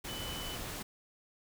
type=tone in noise; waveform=sine; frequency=3000 Hz; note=F#7; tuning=23 cents sharp; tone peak=-43 dBFS; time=0.08-0.56 s; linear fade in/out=10 ms; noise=pink; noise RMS=-41 dBFS; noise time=0.04-0.83 s; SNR=-5 dB; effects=none